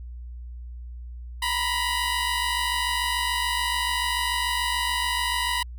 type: tone pair together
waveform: 15% pulse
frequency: 953 / 999.9 Hz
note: A#5 / B5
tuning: +38 / +21 cents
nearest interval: minor second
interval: 83 cents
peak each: -20 dBFS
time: 1.42-5.63 s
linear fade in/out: 5 ms
effects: added 60 Hz sine -35 dBFS peak until 5.78 s